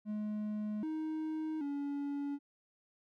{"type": "tone with pitch steps", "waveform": "triangle", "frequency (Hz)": [211.4, 313.5, 284.2], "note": ["G#3", "D#4", "C#4"], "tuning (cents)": [31, 13, 43], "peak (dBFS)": -33, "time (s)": [0.05, 2.39], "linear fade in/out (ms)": 50, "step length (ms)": 780, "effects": []}